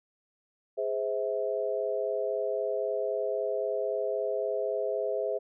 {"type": "chord", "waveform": "sine", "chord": "Ab augmented", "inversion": "none", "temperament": "just", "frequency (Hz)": [415.3, 519.1, 648.9], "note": ["Ab4", "C5", "E5"], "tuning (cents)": [0, -14, -27], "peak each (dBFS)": -32, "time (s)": [0.77, 5.39], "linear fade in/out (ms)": 20, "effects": []}